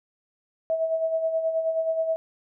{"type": "tone with tremolo", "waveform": "sine", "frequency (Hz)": 648, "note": "E5", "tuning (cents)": -30, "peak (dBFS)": -20, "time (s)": [0.7, 2.16], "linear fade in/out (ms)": 0, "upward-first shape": "sine", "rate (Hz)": 9.4, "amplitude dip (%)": 55, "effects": []}